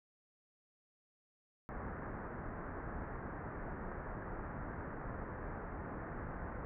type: low-pass noise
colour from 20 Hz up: pink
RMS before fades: -44 dBFS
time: 1.69-6.65 s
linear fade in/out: 0 ms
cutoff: 1800 Hz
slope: 48 dB/octave
effects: none